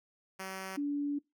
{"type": "tone pair in turn", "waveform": ["5% pulse", "sine"], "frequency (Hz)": [190.3, 287.8], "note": ["F#3", "D4"], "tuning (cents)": [49, -35], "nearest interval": "perfect fifth", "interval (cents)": 716, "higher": "second", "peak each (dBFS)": [-28, -30], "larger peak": "first", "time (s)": [[0.39, 0.77], [0.77, 1.19]], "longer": "second", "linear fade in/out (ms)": 10, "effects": ["noise-tail reverb RT60 0.2 s tail -22 dB re dry"]}